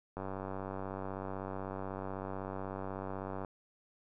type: click train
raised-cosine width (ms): 1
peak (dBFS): -26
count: 316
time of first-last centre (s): 0.17-3.448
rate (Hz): 96.1
effects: none